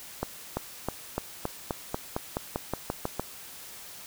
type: accelerating click train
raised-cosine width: 1 ms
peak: -14 dBFS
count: 14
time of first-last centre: 0.23-3.196 s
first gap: 340 ms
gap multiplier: 0.93
effects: white hiss -45 dBFS RMS until 4.06 s